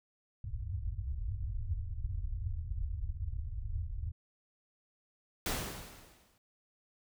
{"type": "low-pass noise", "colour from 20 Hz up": "white", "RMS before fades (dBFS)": -37, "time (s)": [0.44, 4.12], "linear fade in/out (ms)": 5, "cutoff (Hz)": 100, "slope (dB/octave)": 48}
{"type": "noise with exponential decay", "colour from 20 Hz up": "pink", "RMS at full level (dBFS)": -32, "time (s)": [5.46, 6.38], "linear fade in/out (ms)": 2, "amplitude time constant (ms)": 200}
{"effects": []}